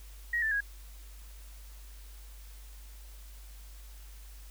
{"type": "tone with pitch steps", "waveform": "sine", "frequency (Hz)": [1893, 1766.2, 1648], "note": ["A#6", "A6", "G#6"], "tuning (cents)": [26, 6, -14], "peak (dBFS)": -27, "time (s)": [0.33, 0.606], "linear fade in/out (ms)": 5, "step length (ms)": 92, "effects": ["added 50 Hz sine -46 dBFS peak until 4.5 s", "white hiss -57 dBFS RMS until 4.5 s"]}